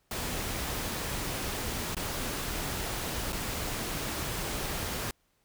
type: noise with dropouts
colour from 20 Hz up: pink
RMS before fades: -34 dBFS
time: 0.11-5.11 s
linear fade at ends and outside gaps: 2 ms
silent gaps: 1.948-1.967 / 3.324-3.328 s
effects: pink hiss -72 dBFS RMS until 5.44 s

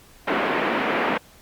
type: band-pass noise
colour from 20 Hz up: pink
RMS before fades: -23 dBFS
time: 0.27-1.18 s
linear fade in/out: 10 ms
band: 240 to 2500 Hz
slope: 24 dB/octave
effects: pink hiss -51 dBFS RMS until 1.41 s + Opus 48 kbps

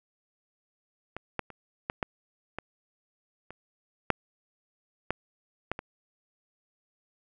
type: clicks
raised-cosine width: 0.5 ms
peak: -21 / -14 / -29 / -14 / -13 / -19 / -27 / -6 / -12 / -14 / -21 dBFS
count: 11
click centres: 1.166 / 1.393 / 1.503 / 1.899 / 2.028 / 2.586 / 3.506 / 4.103 / 5.106 / 5.716 / 5.791 s
effects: none

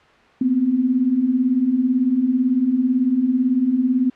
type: beating tone pair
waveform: sine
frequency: 239.6 / 257.6 Hz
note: A#3 / C4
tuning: +48 / -27 cents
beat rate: 18 Hz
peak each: -22 / -16 dBFS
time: 0.41-4.1 s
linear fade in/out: 5 ms
effects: white hiss -50 dBFS RMS until 4.15 s + low-pass 2000 Hz 12 dB/octave

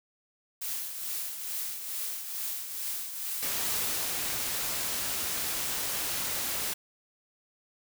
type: noise with tremolo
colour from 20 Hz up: blue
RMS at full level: -33 dBFS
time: 0.61-4.05 s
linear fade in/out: 10 ms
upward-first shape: triangle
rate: 2.3 Hz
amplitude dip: 55%
type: noise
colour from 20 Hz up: white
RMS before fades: -32 dBFS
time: 3.42-6.74 s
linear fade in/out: 10 ms
effects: none

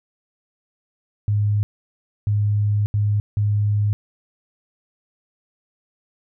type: tone bursts at uneven times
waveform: sine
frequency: 103.83 Hz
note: G#2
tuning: in tune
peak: -16 dBFS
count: 4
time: 1.28-1.63 / 2.27-2.86 / 2.94-3.2 / 3.37-3.93 s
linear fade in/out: 0 ms
effects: none

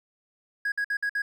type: tone bursts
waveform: triangle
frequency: 1654 Hz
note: G#6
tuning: 8 cents flat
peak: -22 dBFS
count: 5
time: 0.65-1.22 s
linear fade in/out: 5 ms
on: 70 ms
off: 55 ms
effects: tanh soft clip ceiling -19 dBFS

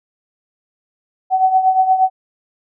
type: tone with tremolo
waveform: sine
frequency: 754 Hz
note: F#5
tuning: 32 cents sharp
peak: -7 dBFS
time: 1.3-2.1 s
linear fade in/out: 50 ms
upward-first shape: triangle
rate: 8.5 Hz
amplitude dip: 75%
effects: none

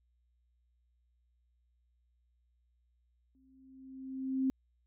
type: tone with exponential growth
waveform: sine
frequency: 264 Hz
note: C4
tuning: 16 cents sharp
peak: -26 dBFS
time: 3.35-4.5 s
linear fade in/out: 0 ms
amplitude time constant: 250 ms
effects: added 60 Hz sine -70 dBFS peak until 4.86 s

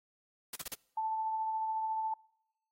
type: noise bursts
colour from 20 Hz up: white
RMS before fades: -39 dBFS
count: 4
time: 0.53-0.743 s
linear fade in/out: 5 ms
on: 27 ms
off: 35 ms
type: tone with tremolo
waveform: sine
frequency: 880 Hz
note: A5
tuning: in tune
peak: -30 dBFS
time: 0.97-2.14 s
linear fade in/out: 5 ms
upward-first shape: triangle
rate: 14 Hz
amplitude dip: 30%
effects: noise-tail reverb RT60 0.9 s tail -26 dB re dry + AAC 48 kbps

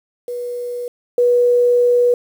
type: tone pair in turn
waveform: sine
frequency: 486.7 / 486.7 Hz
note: B4 / B4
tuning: -25 / -25 cents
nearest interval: unison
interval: 0 cents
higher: neither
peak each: -22 / -10 dBFS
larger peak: second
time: 0.28-0.88 / 1.18-2.14 s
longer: second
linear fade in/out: 2 ms
effects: 7-bit

